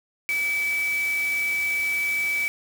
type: tone in noise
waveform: sine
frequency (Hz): 2298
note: D7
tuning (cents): -38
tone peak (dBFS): -22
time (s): 0.29-2.48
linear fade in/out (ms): 0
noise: white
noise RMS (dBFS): -37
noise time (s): 0.29-2.48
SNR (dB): +12
effects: none